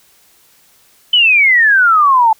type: exponential sweep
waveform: sine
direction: down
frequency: 3055 to 862 Hz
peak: -6 dBFS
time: 1.13-2.33 s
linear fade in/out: 5 ms
effects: white hiss -50 dBFS RMS until 2.39 s